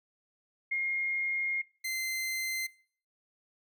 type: tone pair in turn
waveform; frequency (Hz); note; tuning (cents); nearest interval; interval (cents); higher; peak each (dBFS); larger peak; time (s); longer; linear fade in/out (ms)
sine / sawtooth; 2136 / 2075; C7 / C7; +35 / -15; minor second; 50; first; -28 / -29; first; 0.71-1.62 / 1.84-2.67; first; 10
effects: noise-tail reverb RT60 0.5 s tail -22 dB re dry